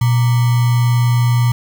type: tone with sample-and-hold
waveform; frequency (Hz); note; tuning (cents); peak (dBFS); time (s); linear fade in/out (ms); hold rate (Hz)
sine; 120.8; B2; -38; -10; 0.01-1.52; 5; 1050
effects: none